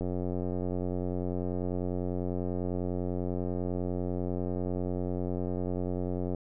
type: click train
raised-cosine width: 2 ms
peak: -20 dBFS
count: 572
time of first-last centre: 0.01-6.347 s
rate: 90.1 Hz
effects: none